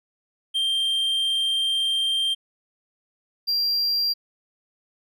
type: tone pair in turn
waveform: triangle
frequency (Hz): 3169 / 4748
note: G7 / D8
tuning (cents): +18 / +18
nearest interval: perfect fifth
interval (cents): 700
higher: second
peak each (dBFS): -19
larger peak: neither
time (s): 0.54-2.35 / 3.47-4.14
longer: first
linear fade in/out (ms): 20
effects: none